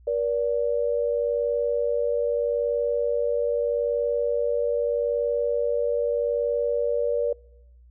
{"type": "tone pair together", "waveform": "sine", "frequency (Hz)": [478.2, 579], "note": ["A#4", "D5"], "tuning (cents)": [44, -25], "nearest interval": "minor third", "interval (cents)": 331, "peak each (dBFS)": [-24, -25], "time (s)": [0.07, 7.33], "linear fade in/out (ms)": 5, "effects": ["noise-tail reverb RT60 0.9 s tail -26 dB re dry", "added 60 Hz sine -49 dBFS peak until 7.9 s"]}